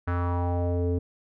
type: tone with low-pass filter sweep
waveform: square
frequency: 87.9 Hz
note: F2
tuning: 12 cents sharp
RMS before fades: -26 dBFS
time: 0.07-0.99 s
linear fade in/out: 10 ms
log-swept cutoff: 1500 to 380 Hz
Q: 3.3
effects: none